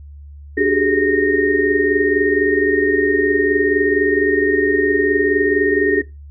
sine tone cluster, 293.3 / 377 / 401.4 / 420.8 / 1848 Hz, D4 / F#4 / G4 / G#4 / A#6, -2 / +32 / +41 / +23 / -16 cents, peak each -19 dBFS, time 0.57-6.02 s, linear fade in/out 10 ms, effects noise-tail reverb RT60 0.2 s tail -18 dB re dry + added 72 Hz sine -34 dBFS peak until 6.3 s

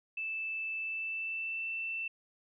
sine tone with pitch glide, 2637 to 2671 Hz, E7 to E7, 0 to +22 cents, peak -34 dBFS, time 0.17-2.08 s, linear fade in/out 5 ms, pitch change +22 cents, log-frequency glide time 0.78-1.7 s, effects none

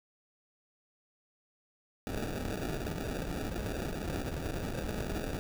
pink noise with sample-and-hold, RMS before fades -36 dBFS, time 2.07-5.39 s, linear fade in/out 0 ms, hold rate 1050 Hz, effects none

